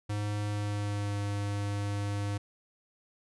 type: tone with pitch glide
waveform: square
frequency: 103.83 to 101.75 Hz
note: G#2 to G#2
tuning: 0 to -35 cents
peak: -31 dBFS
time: 0.09-2.38 s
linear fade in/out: 10 ms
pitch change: -35 cents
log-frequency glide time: 0.49-1.2 s
effects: resampled to 24000 Hz